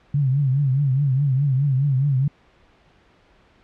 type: tone with vibrato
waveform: sine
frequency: 136.8 Hz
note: C#3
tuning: 23 cents flat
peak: -16 dBFS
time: 0.14-2.28 s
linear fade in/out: 5 ms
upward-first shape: triangle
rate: 4.8 Hz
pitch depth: 140 cents each way
effects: pink hiss -56 dBFS RMS until 3.63 s + low-pass 3000 Hz 12 dB/octave